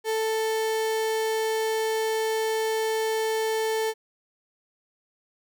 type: tone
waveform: 35% pulse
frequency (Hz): 441.4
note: A4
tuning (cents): +5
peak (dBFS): -22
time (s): 0.04-3.94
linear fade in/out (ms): 50
effects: none